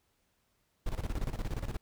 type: noise with tremolo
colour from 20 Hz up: brown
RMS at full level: -33 dBFS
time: 0.86-1.77 s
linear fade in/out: 5 ms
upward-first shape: square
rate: 17 Hz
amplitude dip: 75%
effects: pink hiss -75 dBFS RMS until 1.81 s